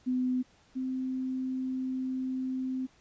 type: tone pair in turn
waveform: sine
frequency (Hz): 253.5 / 259.3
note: B3 / C4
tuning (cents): +45 / -15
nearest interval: unison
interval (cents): 40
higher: second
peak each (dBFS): -26 / -30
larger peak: first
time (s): 0.06-0.43 / 0.75-2.87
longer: second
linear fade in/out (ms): 20
effects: pink hiss -63 dBFS RMS until 3 s + resampled to 16000 Hz